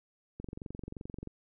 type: click train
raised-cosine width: 3 ms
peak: -28 dBFS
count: 21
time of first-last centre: 0.4-1.273 s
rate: 22.9 Hz
effects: none